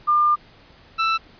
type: tone pair in turn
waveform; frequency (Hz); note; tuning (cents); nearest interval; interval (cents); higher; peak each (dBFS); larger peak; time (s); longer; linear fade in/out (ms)
sine / sawtooth; 1200 / 1325.7; D6 / E6; +37 / +9; major second; 172; second; -14; neither; 0.07-0.36 / 0.98-1.18; first; 20
effects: pink hiss -50 dBFS RMS until 1.39 s + resampled to 11025 Hz